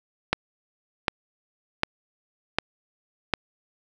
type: click train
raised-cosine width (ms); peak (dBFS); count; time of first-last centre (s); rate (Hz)
0.3; -4; 5; 0.33-3.338; 1.33
effects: none